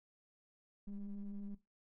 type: ring-modulated tone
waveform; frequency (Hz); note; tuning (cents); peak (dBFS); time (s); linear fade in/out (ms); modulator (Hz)
triangle; 98; G2; 0; -36; 0.87-1.55; 10; 104
effects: noise-tail reverb RT60 0.2 s tail -17 dB re dry + tanh soft clip ceiling -34 dBFS